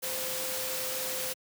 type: tone in noise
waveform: sine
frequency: 517 Hz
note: C5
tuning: 21 cents flat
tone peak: -39 dBFS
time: 0.02-1.34 s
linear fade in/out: 20 ms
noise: white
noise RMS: -34 dBFS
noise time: 0.02-1.34 s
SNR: -8 dB
effects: high-pass 100 Hz 12 dB/octave